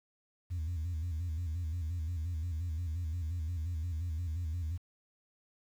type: tone with vibrato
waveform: sine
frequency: 83 Hz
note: E2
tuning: 12 cents sharp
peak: -31 dBFS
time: 0.5-4.78 s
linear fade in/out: 20 ms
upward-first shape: square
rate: 5.7 Hz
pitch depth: 100 cents each way
effects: tanh soft clip ceiling -31 dBFS + 10-bit